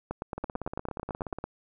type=two click trains; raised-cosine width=1 ms; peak=-21 / -18 dBFS; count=18 / 13; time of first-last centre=0.38-1.386 / 0.11-1.44 s; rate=16.9 / 9.02 Hz; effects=none